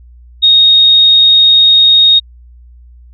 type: tone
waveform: sine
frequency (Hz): 3729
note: A#7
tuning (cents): 0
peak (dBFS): -3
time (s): 0.42-2.2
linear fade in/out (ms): 20
effects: added 60 Hz sine -35 dBFS peak until 3.13 s